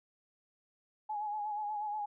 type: tone with vibrato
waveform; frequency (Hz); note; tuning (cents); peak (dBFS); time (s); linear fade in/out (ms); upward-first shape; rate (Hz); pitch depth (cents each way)
sine; 840; G#5; +19; -34; 1.09-2.06; 10; sine; 8.3; 43
effects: none